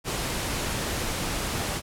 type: noise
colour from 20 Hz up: pink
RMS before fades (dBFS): -29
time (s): 0.04-1.82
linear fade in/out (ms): 50
effects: low-pass 12000 Hz 12 dB/octave